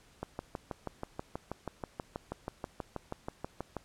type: click train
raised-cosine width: 1 ms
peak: -22 dBFS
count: 23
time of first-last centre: 0.23-3.767 s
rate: 6.22 Hz
effects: pink hiss -62 dBFS RMS until 3.84 s + low-pass 10000 Hz 12 dB/octave